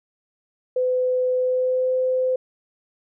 sine tone with pitch glide, 506 to 512.8 Hz, B4 to C5, +42 to -35 cents, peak -18 dBFS, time 0.76-2.36 s, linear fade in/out 5 ms, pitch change +23 cents, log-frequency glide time 1.36-1.95 s, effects none

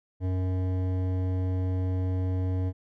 sine tone with hard clipping, 92.5 Hz, F#2, in tune, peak -27 dBFS, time 0.2-2.73 s, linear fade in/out 50 ms, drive 13 dB, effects none

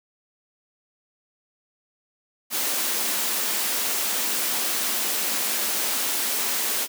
white high-pass noise, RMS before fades -25 dBFS, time 2.5-6.88 s, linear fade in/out 50 ms, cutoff 190 Hz, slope 96 dB/octave, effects none

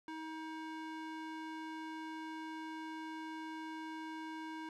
square tone with band-pass filter, 317.3 Hz, D#4, 34 cents sharp, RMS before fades -45 dBFS, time 0.08-4.69 s, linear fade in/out 2 ms, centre 1100 Hz, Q 0.65, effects none

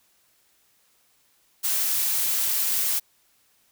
blue noise, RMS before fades -24 dBFS, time 1.63-3 s, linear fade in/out 20 ms, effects white hiss -64 dBFS RMS until 3.71 s

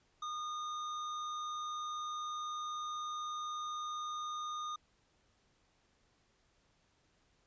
sine tone with hard clipping, 1224 Hz, D#6, 29 cents flat, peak -40 dBFS, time 0.22-4.76 s, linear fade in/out 5 ms, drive 15 dB, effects pink hiss -73 dBFS RMS until 7.46 s + resampled to 16000 Hz

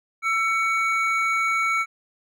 triangle tone pair together, 1333 / 2240 Hz, E6 / C#7, +19 / +18 cents, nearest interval major sixth, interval 899 cents, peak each -21 dBFS, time 0.22-1.86 s, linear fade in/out 50 ms, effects none

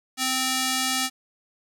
square tone with band-pass filter, 259.8 Hz, C4, 12 cents flat, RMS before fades -25 dBFS, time 0.17-1.1 s, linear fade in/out 50 ms, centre 6600 Hz, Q 0.53, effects none

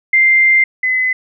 sine tone pair in turn, 2093 / 2026 Hz, C7 / B6, 0 / +44 cents, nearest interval minor second, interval 56 cents, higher first, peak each -7 / -12 dBFS, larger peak first, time 0.13-0.64 / 0.83-1.13 s, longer first, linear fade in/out 5 ms, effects none

